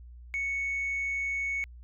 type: tone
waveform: sine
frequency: 2217 Hz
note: C#7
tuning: in tune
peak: -27 dBFS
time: 0.34-1.64 s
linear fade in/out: 0 ms
effects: tanh soft clip ceiling -26 dBFS + added 60 Hz sine -45 dBFS peak until 1.83 s